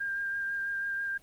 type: tone with vibrato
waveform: sine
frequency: 1600 Hz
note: G6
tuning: 35 cents sharp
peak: -30 dBFS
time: 0-1.18 s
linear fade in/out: 10 ms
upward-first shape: sine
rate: 6.1 Hz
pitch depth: 15 cents each way
effects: pink hiss -60 dBFS RMS until 1.22 s + Opus 32 kbps